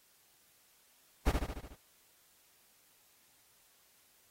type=noise with echo; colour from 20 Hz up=brown; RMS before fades=-28 dBFS; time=1.26-1.32 s; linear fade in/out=10 ms; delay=73 ms; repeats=6; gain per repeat=-4 dB; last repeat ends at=1.758 s; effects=white hiss -67 dBFS RMS until 4.3 s + AAC 48 kbps